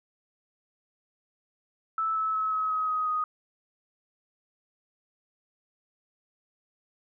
sine tone with pitch steps, 1313 / 1301.7 / 1290.4 / 1279.3 / 1268.3 / 1257.3 / 1246.5 Hz, E6 / E6 / E6 / D#6 / D#6 / D#6 / D#6, -7 / -22 / -37 / +48 / +33 / +18 / +3 cents, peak -25 dBFS, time 1.98-3.24 s, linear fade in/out 2 ms, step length 180 ms, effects none

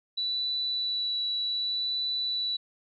sine tone with vibrato, 3951 Hz, B7, in tune, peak -27 dBFS, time 0.17-2.57 s, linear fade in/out 10 ms, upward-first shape sine, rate 0.66 Hz, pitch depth 9 cents each way, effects none

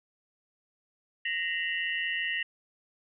sine tone cluster, 1862 / 2027 / 2728 / 2916 Hz, A#6 / B6 / F7 / F#7, -2 / +45 / -41 / -26 cents, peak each -31 / -37 / -36 / -36 dBFS, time 1.25-2.43 s, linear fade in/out 5 ms, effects none

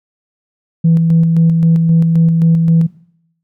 sine tone with tremolo, 164.81 Hz, E3, in tune, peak -5 dBFS, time 0.84-2.87 s, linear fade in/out 10 ms, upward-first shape square, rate 3.8 Hz, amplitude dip 35%, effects noise-tail reverb RT60 0.7 s tail -20 dB re dry + tanh soft clip ceiling -3 dBFS

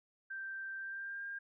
sine tone with pitch glide, 1568 to 1605.6 Hz, G6 to G6, 0 to +41 cents, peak -40 dBFS, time 0.3-1.39 s, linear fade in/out 10 ms, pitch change +41 cents, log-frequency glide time 0.78-1.25 s, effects none

